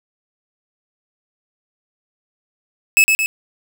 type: tone with echo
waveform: 45% pulse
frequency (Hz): 2596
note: E7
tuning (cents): -27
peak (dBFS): -8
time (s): 2.97-3.04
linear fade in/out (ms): 0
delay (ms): 110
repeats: 2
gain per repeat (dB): -4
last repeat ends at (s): 3.26
effects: none